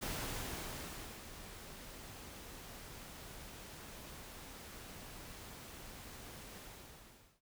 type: noise with ADSR envelope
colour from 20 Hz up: pink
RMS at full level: -40 dBFS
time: 0.01-7.41 s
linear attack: 19 ms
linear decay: 1200 ms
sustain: -11 dB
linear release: 830 ms
effects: none

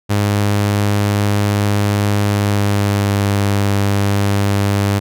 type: tone with pitch glide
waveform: sawtooth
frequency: 102.4 to 100.41 Hz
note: G#2 to G2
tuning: -24 to +42 cents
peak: -9 dBFS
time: 0.09-5 s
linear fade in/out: 20 ms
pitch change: -34 cents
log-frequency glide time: 2.23-3.36 s
effects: none

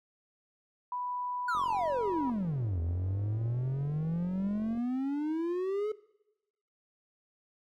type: tone with pitch glide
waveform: sine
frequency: 987.8 to 971.4 Hz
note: B5 to B5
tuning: 0 to -29 cents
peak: -32 dBFS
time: 0.92-2.3 s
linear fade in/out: 2 ms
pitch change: -29 cents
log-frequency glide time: 1.76-1.85 s
type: exponential two-way sweep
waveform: triangle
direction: down then up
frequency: 1485 to 81.4 to 434.4 Hz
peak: -27 dBFS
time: 1.48-5.92 s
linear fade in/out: 5 ms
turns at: 2.8 s
type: click train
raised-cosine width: 2 ms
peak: -34 dBFS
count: 148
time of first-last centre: 1.55-4.774 s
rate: 45.6 Hz
effects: noise-tail reverb RT60 0.9 s tail -20 dB re dry + MP3 96 kbps

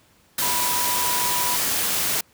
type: tone in noise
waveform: sine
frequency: 979 Hz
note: B5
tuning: 15 cents flat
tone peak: -26 dBFS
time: 0.42-1.56 s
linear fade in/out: 5 ms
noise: white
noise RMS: -23 dBFS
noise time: 0.38-2.21 s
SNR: -6 dB
effects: pink hiss -58 dBFS RMS until 2.33 s + high-pass 60 Hz 12 dB/octave

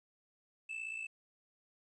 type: tone with amplitude modulation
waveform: triangle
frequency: 2637 Hz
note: E7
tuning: in tune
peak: -35 dBFS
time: 0.69-1.07 s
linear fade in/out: 10 ms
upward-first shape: sine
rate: 57 Hz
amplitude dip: 65%
effects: resampled to 22050 Hz + 12-bit

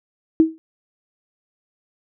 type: tone with exponential decay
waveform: sine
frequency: 321 Hz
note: E4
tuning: 46 cents flat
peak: -6 dBFS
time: 0.4-0.58 s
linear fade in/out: 0 ms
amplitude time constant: 37 ms
effects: none

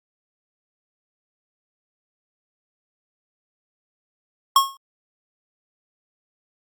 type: tone with exponential decay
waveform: square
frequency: 1089 Hz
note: C#6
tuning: 31 cents flat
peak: -9 dBFS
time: 4.56-4.77 s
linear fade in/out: 2 ms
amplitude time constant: 45 ms
effects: Opus 48 kbps

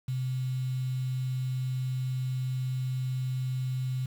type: tone with quantisation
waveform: sine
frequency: 128.9 Hz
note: C3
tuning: 26 cents flat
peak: -28 dBFS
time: 0.08-4.06 s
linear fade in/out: 5 ms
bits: 8
effects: none

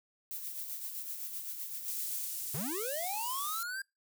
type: noise with tremolo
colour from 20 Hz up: violet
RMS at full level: -39 dBFS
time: 0.31-2.25 s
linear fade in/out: 0 ms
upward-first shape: sine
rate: 7.8 Hz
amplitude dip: 45%
type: high-pass noise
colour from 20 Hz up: pink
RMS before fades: -39 dBFS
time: 1.88-3.63 s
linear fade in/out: 0 ms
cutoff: 9700 Hz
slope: 12 dB/octave
type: linear sweep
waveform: square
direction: up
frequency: 116.54 to 1614 Hz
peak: -37 dBFS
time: 2.54-3.82 s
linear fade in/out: 5 ms
effects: noise-tail reverb RT60 0.2 s tail -24 dB re dry

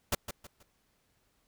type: noise with echo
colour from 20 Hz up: pink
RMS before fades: -28 dBFS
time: 0.12-0.15 s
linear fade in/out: 5 ms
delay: 160 ms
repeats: 3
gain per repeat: -10 dB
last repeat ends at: 0.63 s
effects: pink hiss -73 dBFS RMS until 1.47 s

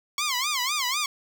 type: tone with vibrato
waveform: 10% pulse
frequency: 1096 Hz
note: C#6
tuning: 20 cents flat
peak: -16 dBFS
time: 0.18-1.06 s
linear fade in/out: 2 ms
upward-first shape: sine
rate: 4 Hz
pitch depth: 200 cents each way
effects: none

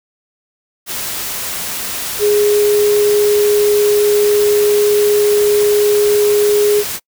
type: tone in noise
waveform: sine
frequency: 415.3 Hz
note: G#4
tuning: in tune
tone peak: -9 dBFS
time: 2.19-6.84 s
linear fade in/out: 50 ms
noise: white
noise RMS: -22 dBFS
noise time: 0.86-7 s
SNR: +10 dB
effects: noise-tail reverb RT60 0.1 s tail -26 dB re dry

